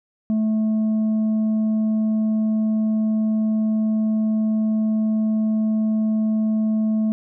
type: tone with tanh clipping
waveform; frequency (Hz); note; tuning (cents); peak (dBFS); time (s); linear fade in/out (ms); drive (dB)
triangle; 217.7; A3; -18; -18; 0.3-7.12; 0; 8
effects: none